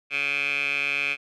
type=tone with band-pass filter; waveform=15% pulse; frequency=141.7 Hz; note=C#3; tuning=38 cents sharp; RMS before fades=-26 dBFS; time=0.1-1.17 s; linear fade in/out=50 ms; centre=2500 Hz; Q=9.9; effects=none